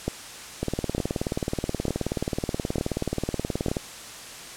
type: two click trains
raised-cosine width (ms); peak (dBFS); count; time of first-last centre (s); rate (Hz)
2; -11 / -12; 5 / 60; 0.08-3.684 / 0.63-3.768; 1.11 / 18.8
effects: white hiss -40 dBFS RMS until 4.56 s + low-pass 9000 Hz 12 dB/octave